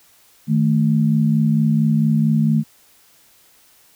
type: tone pair together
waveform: sine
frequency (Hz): 155.56 / 220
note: D#3 / A3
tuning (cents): 0 / 0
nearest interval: tritone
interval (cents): 600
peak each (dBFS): -16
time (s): 0.47-2.64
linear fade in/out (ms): 50
effects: white hiss -53 dBFS RMS until 3.95 s